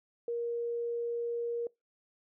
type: tone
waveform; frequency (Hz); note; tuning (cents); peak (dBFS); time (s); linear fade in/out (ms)
sine; 471.1; A#4; +18; -31; 0.28-1.67; 2
effects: noise-tail reverb RT60 0.2 s tail -24 dB re dry